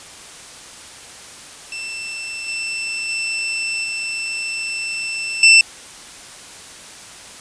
sawtooth tone with level steps, 2673 Hz, E7, 23 cents sharp, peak -23 / -19 / -17 / -19 / -3 dBFS, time 1.72-5.61 s, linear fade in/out 2 ms, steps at 2.48 / 3.09 / 3.84 / 5.43 s, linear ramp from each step 2 ms, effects white hiss -38 dBFS RMS until 7.4 s + resampled to 22050 Hz

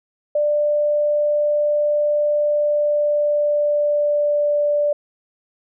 sine tone with pitch glide, 592 to 586.9 Hz, D5 to D5, +14 to -1 cents, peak -15 dBFS, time 0.35-4.93 s, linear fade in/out 5 ms, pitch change -15 cents, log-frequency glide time 2.37-4.64 s, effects none

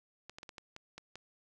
clicks, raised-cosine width 0.2 ms, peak -29 dBFS, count 8, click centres 0.296 / 0.385 / 0.431 / 0.492 / 0.582 / 0.764 / 0.98 / 1.156 s, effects none

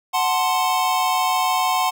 square chord, F# diminished, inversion none, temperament equal, 740 / 880 / 1046.5 Hz, F#5 / A5 / C6, 0 / 0 / 0 cents, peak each -22 / -25 / -22 dBFS, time 0.13-1.91 s, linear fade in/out 20 ms, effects none

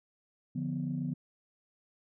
sine chord, B diminished, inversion first, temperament equal, 146.83 / 174.61 / 246.9 Hz, D3 / F3 / B3, 0 / 0 / 0 cents, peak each -35 / -36 / -35 dBFS, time 0.55-1.14 s, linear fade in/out 10 ms, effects tanh soft clip ceiling -23 dBFS

